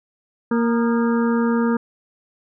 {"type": "harmonic tone with a mistuned harmonic", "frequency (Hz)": 233.1, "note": "A#3", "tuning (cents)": 0, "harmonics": [1, 2, 4, 5, 6, 7], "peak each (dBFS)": [-17, -23, -29, -31, -33, -34], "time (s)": [0.51, 1.77], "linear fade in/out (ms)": 5, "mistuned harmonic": 5, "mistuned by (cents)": 81, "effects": []}